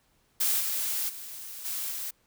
blue noise with level steps, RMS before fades -26 / -30 / -41 / -33 / -35 dBFS, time 0.4-2.11 s, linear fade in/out 10 ms, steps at 0.59 / 1.08 / 1.64 / 1.9 s, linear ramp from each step 20 ms, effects pink hiss -68 dBFS RMS until 2.26 s

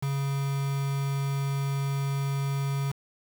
triangle tone with quantisation, 138.59 Hz, C#3, in tune, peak -24 dBFS, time 0.02-2.92 s, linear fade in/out 10 ms, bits 6, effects none

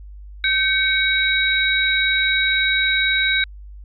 sine tone cluster, 1549 / 2239 / 3832 Hz, G6 / C#7 / A#7, -21 / +17 / +47 cents, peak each -20 dBFS, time 0.44-3.44 s, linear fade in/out 2 ms, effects added 50 Hz sine -35 dBFS peak until 3.84 s

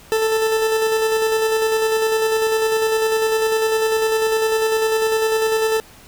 40% pulse tone with tremolo, 441.3 Hz, A4, 5 cents sharp, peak -14 dBFS, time 0.12-5.8 s, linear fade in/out 0 ms, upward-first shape square, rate 10 Hz, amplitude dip 30%, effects pink hiss -45 dBFS RMS until 6.07 s

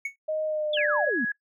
triangle tone with exponential decay, 2217 Hz, C#7, in tune, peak -23 dBFS, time 0.05-0.16 s, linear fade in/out 5 ms, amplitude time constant 22 ms
sine tone with pitch glide, 622 to 594.9 Hz, D#5 to D5, -1 to +22 cents, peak -25 dBFS, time 0.28-1.1 s, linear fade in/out 10 ms, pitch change -77 cents, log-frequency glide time 0.45-0.82 s
sine exponential sweep, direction down, 3620 to 209.1 Hz, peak -26 dBFS, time 0.73-1.25 s, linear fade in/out 5 ms
sine tone, 1670 Hz, G#6, 9 cents sharp, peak -25 dBFS, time 0.77-1.32 s, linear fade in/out 5 ms
effects noise-tail reverb RT60 0.1 s tail -22 dB re dry

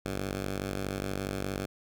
10% pulse ring-modulated tone, 96.8 Hz, G2, 21 cents flat, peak -21 dBFS, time 0.05-1.66 s, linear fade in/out 10 ms, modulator 26 Hz, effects none

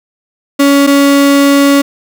35% pulse tone pair in turn, 280.7 / 280.7 Hz, C#4 / C#4, +22 / +22 cents, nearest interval unison, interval 0 cents, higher neither, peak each -3 dBFS, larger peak neither, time 0.59-0.87 / 0.87-1.82 s, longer second, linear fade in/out 10 ms, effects none

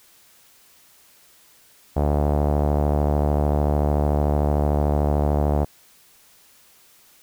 sawtooth tone with low-pass filter, 73.42 Hz, D2, in tune, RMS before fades -20 dBFS, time 1.96-5.65 s, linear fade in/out 10 ms, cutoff 710 Hz, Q 2.5, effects white hiss -54 dBFS RMS until 7.22 s

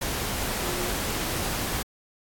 sine tone in noise, 358.1 Hz, F4, 43 cents sharp, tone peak -34 dBFS, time 0.63-0.9 s, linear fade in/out 10 ms, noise pink, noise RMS -29 dBFS, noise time 0.01-1.83 s, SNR -8 dB, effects AAC 64 kbps

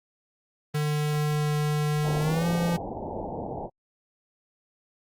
square tone with pitch glide, 149.9 to 171.2 Hz, D3 to F3, +36 to -34 cents, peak -24 dBFS, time 0.74-2.77 s, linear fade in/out 10 ms, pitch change +230 cents, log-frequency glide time 2.19-2.47 s
white low-pass noise, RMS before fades -34 dBFS, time 2.02-3.7 s, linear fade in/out 50 ms, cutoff 890 Hz, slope 96 dB/octave
effects Opus 24 kbps

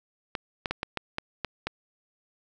clicks, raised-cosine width 0.3 ms, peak -13 dBFS, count 8, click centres 0.352 / 0.658 / 0.71 / 0.831 / 0.973 / 1.184 / 1.447 / 1.67 s, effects none

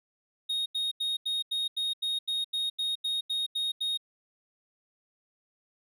triangle tone bursts, 3729 Hz, A#7, in tune, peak -26 dBFS, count 14, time 0.49-3.975 s, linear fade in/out 10 ms, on 170 ms, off 85 ms, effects none

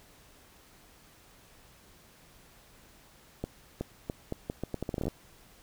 accelerating click train, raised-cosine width 2 ms, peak -19 dBFS, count 16, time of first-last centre 3.44-5.081 s, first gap 370 ms, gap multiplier 0.78, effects pink hiss -58 dBFS RMS until 5.62 s

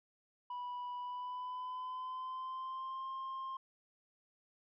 sine tone with pitch glide, 983 to 1059.7 Hz, B5 to C6, -8 to +22 cents, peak -37 dBFS, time 0.5-3.57 s, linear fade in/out 5 ms, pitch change +130 cents, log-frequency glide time 0.98-3.09 s, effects tanh soft clip ceiling -39 dBFS

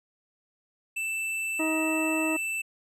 square tone, 2654 Hz, E7, 11 cents sharp, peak -29 dBFS, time 0.96-2.62 s, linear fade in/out 10 ms
harmonic tone, 316.5 Hz, D#4, 30 cents sharp, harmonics 1 / 2 / 3 / 4 / 6, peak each -27 / -33 / -37 / -39 / -43 dBFS, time 1.59-2.37 s, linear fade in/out 10 ms
effects low-pass 12000 Hz 12 dB/octave

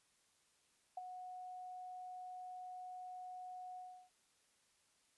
sine tone with ADSR envelope, 733 Hz, F#5, 16 cents flat, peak -39 dBFS, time 0.97-4.1 s, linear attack 5 ms, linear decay 20 ms, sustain -8 dB, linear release 330 ms, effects white hiss -75 dBFS RMS until 5.17 s + resampled to 24000 Hz

